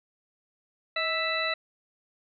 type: harmonic tone with a mistuned harmonic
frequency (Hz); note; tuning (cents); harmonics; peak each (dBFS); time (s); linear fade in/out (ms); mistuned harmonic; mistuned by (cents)
659.3; E5; 0; 1 / 2 / 3 / 4 / 6; -33 / -33 / -31 / -33 / -32; 0.96-1.54; 5; 1; -59
effects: none